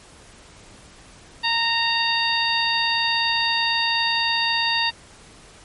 harmonic tone, 924 Hz, A#5, 16 cents flat, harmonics 1 / 2 / 3 / 4 / 5, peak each -25 / -25 / -25 / -25 / -25 dBFS, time 1.43-4.91 s, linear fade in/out 20 ms, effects pink hiss -47 dBFS RMS until 5.64 s + MP3 48 kbps

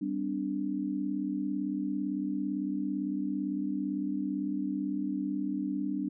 sine chord, G suspended fourth, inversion none, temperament equal with one note detuned, 196 / 255.8 / 293.7 Hz, G3 / C4 / D4, 0 / -39 / 0 cents, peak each -35 / -36 / -32 dBFS, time 0.01-6.09 s, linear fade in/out 10 ms, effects none

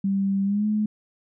sine tone with pitch glide, 196 to 212.5 Hz, G3 to G#3, 0 to +40 cents, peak -20 dBFS, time 0.04-0.86 s, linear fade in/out 5 ms, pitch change +140 cents, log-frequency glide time 0.44-0.66 s, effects none

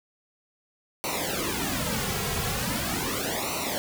pink noise with flanger, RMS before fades -29 dBFS, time 1.04-3.78 s, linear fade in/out 0 ms, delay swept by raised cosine 0.59 to 3.39 ms, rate 0.4 Hz, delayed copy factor -1, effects none

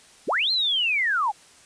sine linear two-way sweep, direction up then down, 131.2 to 4230 to 761 Hz, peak -20 dBFS, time 0.27-1.32 s, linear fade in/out 20 ms, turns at 0.51 s, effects white hiss -52 dBFS RMS until 1.65 s + resampled to 22050 Hz

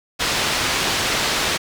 white low-pass noise, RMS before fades -21 dBFS, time 0.19-1.58 s, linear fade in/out 20 ms, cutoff 4500 Hz, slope 12 dB/octave, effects none

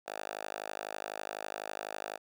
5% pulse tone with high-pass filter, 52 Hz, G#1, 3 cents sharp, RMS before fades -41 dBFS, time 0.06-2.18 s, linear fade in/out 20 ms, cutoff 730 Hz, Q 2.1, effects none

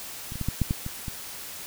clicks, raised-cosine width 5 ms, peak -24 / -23 / -17 / -13 / -10 / -12 / -20 / -20 dBFS, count 8, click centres 0.321 / 0.356 / 0.413 / 0.486 / 0.617 / 0.709 / 0.864 / 1.082 s, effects white hiss -39 dBFS RMS until 1.66 s

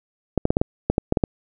clicks, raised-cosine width 2 ms, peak -4 dBFS, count 10, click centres 0.377 / 0.454 / 0.505 / 0.569 / 0.615 / 0.9 / 0.981 / 1.124 / 1.172 / 1.238 s, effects none

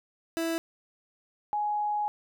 30% pulse / sine tone pair in turn, 329.6 / 835.6 Hz, E4 / G#5, 0 / +10 cents, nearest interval octave + major third, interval 1610 cents, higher second, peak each -25 / -26 dBFS, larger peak first, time 0.37-0.58 / 1.53-2.08 s, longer second, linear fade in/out 0 ms, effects none

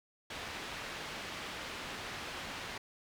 white low-pass noise, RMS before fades -43 dBFS, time 0.3-2.78 s, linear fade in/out 5 ms, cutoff 3000 Hz, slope 12 dB/octave, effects none

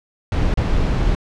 brown noise with dropouts, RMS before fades -17 dBFS, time 0.32-1.15 s, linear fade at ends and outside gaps 1 ms, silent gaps 0.54-0.573 s, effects low-pass 5000 Hz 12 dB/octave

